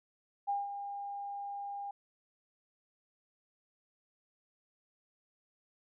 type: tone with ADSR envelope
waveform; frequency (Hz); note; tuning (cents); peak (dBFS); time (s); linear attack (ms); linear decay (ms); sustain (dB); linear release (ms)
sine; 805; G5; +46; -29; 0.47-1.91; 23; 180; -9; 4
effects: none